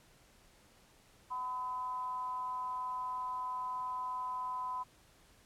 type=tone with amplitude modulation; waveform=sine; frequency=1008 Hz; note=B5; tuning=35 cents sharp; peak=-33 dBFS; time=1.3-4.84 s; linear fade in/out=20 ms; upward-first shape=sine; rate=259 Hz; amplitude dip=55%; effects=pink hiss -64 dBFS RMS until 5.45 s + low-pass 12000 Hz 12 dB/octave